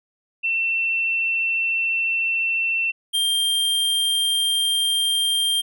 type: tone pair in turn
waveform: sine / square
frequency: 2693 / 3186 Hz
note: E7 / G7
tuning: +36 / +27 cents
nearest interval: minor third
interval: 291 cents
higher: second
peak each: -19 dBFS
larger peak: neither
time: 0.43-2.92 / 3.13-5.62 s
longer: neither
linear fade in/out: 20 ms
effects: none